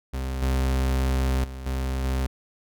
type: tone with level steps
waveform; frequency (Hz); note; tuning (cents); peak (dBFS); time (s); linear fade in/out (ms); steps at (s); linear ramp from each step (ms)
40% pulse; 65.41; C2; 0; -26 / -20 / -33 / -24 / -22; 0.13-2.27; 10; 0.42 / 1.44 / 1.66 / 2.04; 5
effects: none